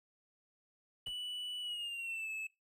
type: tone with pitch glide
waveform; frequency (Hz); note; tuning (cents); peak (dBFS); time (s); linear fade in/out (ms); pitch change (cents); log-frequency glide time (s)
triangle; 2960 to 2607; F#7 to E7; 0 to -20; -37; 1.06-2.47; 5; -220; 1.61-2.3
type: noise with exponential decay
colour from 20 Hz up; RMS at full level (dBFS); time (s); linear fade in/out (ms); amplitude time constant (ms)
brown; -47; 1.07-1.16; 0; 18
effects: noise-tail reverb RT60 0.2 s tail -17 dB re dry